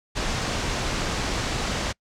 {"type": "low-pass noise", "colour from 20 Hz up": "pink", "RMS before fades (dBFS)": -27, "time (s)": [0.15, 1.93], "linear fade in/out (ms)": 20, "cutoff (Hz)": 7100, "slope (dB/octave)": 24, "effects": ["noise-tail reverb RT60 0.1 s tail -26 dB re dry"]}